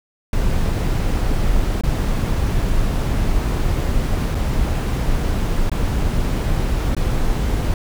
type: noise with dropouts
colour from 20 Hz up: brown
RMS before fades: -18 dBFS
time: 0.33-7.74 s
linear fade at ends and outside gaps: 2 ms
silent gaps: 1.811-1.835 / 4.347-4.351 / 5.697-5.716 / 6.949-6.966 s
effects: none